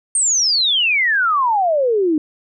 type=exponential sweep; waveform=sine; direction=down; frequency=8860 to 295.3 Hz; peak=-13 dBFS; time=0.15-2.18 s; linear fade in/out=2 ms; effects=none